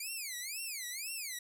10% pulse tone with vibrato, 2294 Hz, D7, 41 cents flat, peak -30 dBFS, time 0-1.39 s, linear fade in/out 5 ms, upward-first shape sine, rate 2 Hz, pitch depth 300 cents each way, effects none

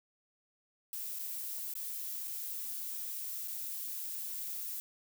violet noise with dropouts, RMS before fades -40 dBFS, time 0.93-4.8 s, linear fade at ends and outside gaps 0 ms, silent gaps 1.188-1.193 / 1.738-1.753 / 2.274-2.279 / 3.476-3.482 s, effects none

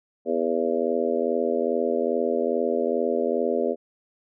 harmonic tone with a mistuned harmonic, 82.41 Hz, E2, in tune, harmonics 3 / 4 / 5 / 6 / 7 / 8, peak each -29 / -31 / -26 / -27 / -28 / -33 dBFS, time 0.25-3.76 s, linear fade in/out 50 ms, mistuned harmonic 8, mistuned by +33 cents, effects none

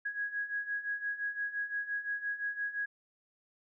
sine beating tone pair, 1654 / 1659.8 Hz, G#6 / G#6, -8 / -1 cents, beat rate 5.8 Hz, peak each -39 / -35 dBFS, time 0.05-2.86 s, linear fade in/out 10 ms, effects none

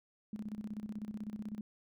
sine tone with tremolo, 211.8 Hz, G#3, 34 cents sharp, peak -37 dBFS, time 0.33-1.61 s, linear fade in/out 2 ms, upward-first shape square, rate 16 Hz, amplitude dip 75%, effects none

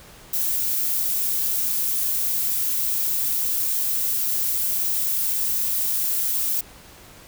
violet noise, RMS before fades -23 dBFS, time 0.33-6.61 s, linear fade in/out 5 ms, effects pink hiss -46 dBFS RMS until 7.27 s

